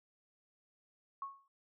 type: tone with exponential decay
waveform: sine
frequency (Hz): 1100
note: C#6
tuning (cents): -14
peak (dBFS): -36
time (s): 1.22-1.48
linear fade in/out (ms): 2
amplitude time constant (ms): 56
effects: none